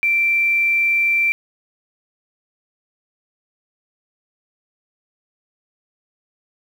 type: tone with quantisation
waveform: sine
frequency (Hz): 2349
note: D7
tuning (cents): 0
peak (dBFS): -14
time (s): 0.03-1.32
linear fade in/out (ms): 0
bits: 7
effects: none